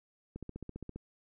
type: click train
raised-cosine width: 3 ms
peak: -29 dBFS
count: 10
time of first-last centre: 0.36-0.96 s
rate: 15 Hz
effects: none